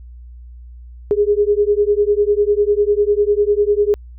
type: beating tone pair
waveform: sine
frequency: 407.8 / 417.8 Hz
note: G#4 / G#4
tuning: -32 / +10 cents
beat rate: 10 Hz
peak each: -15 dBFS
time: 1.11-3.94 s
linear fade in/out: 0 ms
effects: added 60 Hz sine -34 dBFS peak until 4.18 s